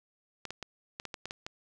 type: clicks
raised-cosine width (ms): 0.2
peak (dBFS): -21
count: 9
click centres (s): 0.453 / 0.506 / 0.627 / 0.999 / 1.053 / 1.142 / 1.256 / 1.309 / 1.465
effects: none